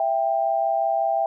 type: tone pair together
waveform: sine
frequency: 663.5 / 789 Hz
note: E5 / G5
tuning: +11 / +11 cents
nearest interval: minor third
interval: 300 cents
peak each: -22 dBFS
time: 0-1.26 s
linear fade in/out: 2 ms
effects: none